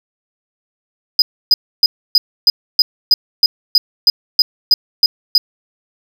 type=tone bursts; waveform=triangle; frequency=4978 Hz; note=D#8; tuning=in tune; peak=-4 dBFS; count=14; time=1.19-5.38 s; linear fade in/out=2 ms; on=30 ms; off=290 ms; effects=none